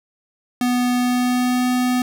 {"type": "tone with pitch glide", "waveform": "square", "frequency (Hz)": [246.9, 249.9], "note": ["B3", "B3"], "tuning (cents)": [0, 21], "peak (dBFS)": -17, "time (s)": [0.61, 2.02], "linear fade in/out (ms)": 2, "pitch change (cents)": 21, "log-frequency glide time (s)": [0.98, 1.68], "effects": []}